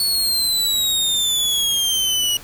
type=exponential sweep; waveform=sawtooth; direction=down; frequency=4435 to 2900 Hz; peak=-14 dBFS; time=0-2.37 s; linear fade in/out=2 ms; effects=pink hiss -40 dBFS RMS until 2.43 s